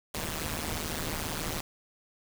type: noise with amplitude modulation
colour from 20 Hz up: pink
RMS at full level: -30 dBFS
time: 0.14-1.61 s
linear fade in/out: 5 ms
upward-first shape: sine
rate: 156 Hz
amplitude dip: 100%
effects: none